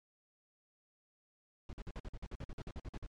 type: noise bursts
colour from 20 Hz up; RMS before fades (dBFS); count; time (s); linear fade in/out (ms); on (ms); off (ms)
brown; -43; 16; 1.69-3.065; 2; 40; 49
effects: low-pass 6000 Hz 12 dB/octave + MP3 96 kbps